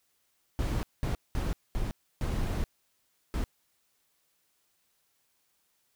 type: noise bursts at uneven times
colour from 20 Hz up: brown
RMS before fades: -30 dBFS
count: 6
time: 0.59-0.83 / 1.03-1.15 / 1.35-1.53 / 1.75-1.91 / 2.21-2.64 / 3.34-3.44 s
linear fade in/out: 0 ms
effects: white hiss -73 dBFS RMS until 5.95 s